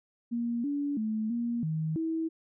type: tone with pitch steps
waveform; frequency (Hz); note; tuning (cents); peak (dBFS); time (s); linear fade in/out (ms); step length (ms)
sine; 235.9 / 286.3 / 217.6 / 236.2 / 157.7 / 323.9; A#3 / D4 / A3 / A#3 / D#3 / E4; +21 / -44 / -19 / +23 / +24 / -30; -28; 0.31-2.29; 20; 330
effects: none